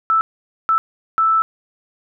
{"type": "tone bursts at uneven times", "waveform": "sine", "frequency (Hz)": 1318.5, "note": "E6", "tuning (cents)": 0, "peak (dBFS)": -12, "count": 3, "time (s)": [[0.1, 0.21], [0.69, 0.78], [1.18, 1.42]], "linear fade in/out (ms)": 0, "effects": []}